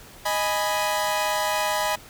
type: chord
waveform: sawtooth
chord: G# minor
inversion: second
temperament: equal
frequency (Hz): 622.3 / 830.6 / 987.8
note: D#5 / G#5 / B5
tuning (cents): 0 / 0 / 0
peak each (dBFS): -23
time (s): 0.25-1.96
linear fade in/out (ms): 10
effects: pink hiss -46 dBFS RMS until 2.09 s